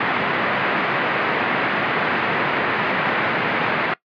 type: band-pass noise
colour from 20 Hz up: white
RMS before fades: -21 dBFS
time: 0-3.94 s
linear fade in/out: 5 ms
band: 130 to 2200 Hz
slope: 24 dB/octave
effects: noise-tail reverb RT60 0.1 s tail -20 dB re dry + resampled to 11025 Hz